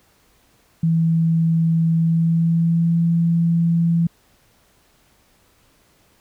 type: tone with pitch glide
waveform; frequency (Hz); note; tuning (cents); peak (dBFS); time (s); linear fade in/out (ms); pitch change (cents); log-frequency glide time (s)
sine; 164.1 to 167.94; E3 to E3; -8 to +33; -14; 0.83-4.07; 5; +41; 1.94-2.99
effects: pink hiss -58 dBFS RMS until 6.2 s